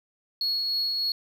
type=tone with tremolo; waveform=sine; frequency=4336 Hz; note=C#8; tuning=39 cents flat; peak=-21 dBFS; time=0.41-1.12 s; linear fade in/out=2 ms; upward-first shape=triangle; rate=3.3 Hz; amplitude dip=35%; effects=tanh soft clip ceiling -22 dBFS + 9-bit